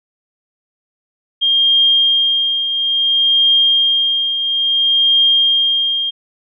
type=tone with tremolo; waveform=sine; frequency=3215 Hz; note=G7; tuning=43 cents sharp; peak=-8 dBFS; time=1.41-6.11 s; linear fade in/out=20 ms; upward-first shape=triangle; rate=0.59 Hz; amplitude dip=60%; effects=none